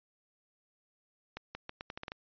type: accelerating click train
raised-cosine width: 0.3 ms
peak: -24 dBFS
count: 9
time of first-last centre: 1.37-2.119 s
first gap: 180 ms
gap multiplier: 0.8
effects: resampled to 11025 Hz